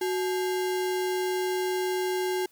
sine tone with sample-and-hold, 368.6 Hz, F#4, 7 cents flat, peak -25 dBFS, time 0.01-2.46 s, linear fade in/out 5 ms, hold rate 1225 Hz, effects white hiss -62 dBFS RMS until 2.51 s

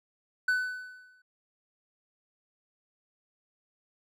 triangle tone with exponential decay, 1501 Hz, F#6, 24 cents sharp, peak -20 dBFS, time 0.48-1.22 s, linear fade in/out 5 ms, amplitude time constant 160 ms, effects none

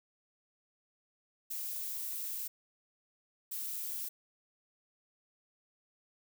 violet noise bursts at uneven times, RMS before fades -39 dBFS, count 2, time 1.5-2.48 / 3.51-4.09 s, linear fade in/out 10 ms, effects none

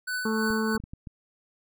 square tone with tremolo, 1496 Hz, F#6, 19 cents sharp, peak -28 dBFS, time 0.07-0.77 s, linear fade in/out 10 ms, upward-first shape triangle, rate 3.1 Hz, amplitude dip 60%
harmonic tone, 220 Hz, A3, in tune, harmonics 1 / 2 / 4 / 5 / 6, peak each -26 / -30 / -38 / -36 / -41 dBFS, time 0.25-0.78 s, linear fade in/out 5 ms
clicks, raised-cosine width 5 ms, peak -27 dBFS, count 6, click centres 0.504 / 0.751 / 0.801 / 0.839 / 0.935 / 1.072 s
effects none

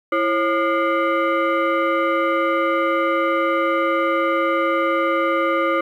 sine tone with frequency modulation, 333.8 Hz, E4, 22 cents sharp, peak -16 dBFS, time 0.12-5.81 s, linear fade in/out 5 ms, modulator 876 Hz, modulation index 1.6, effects 9-bit

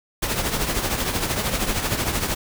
pink noise with tremolo, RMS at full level -21 dBFS, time 0.22-2.35 s, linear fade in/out 10 ms, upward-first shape triangle, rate 13 Hz, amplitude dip 65%, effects none

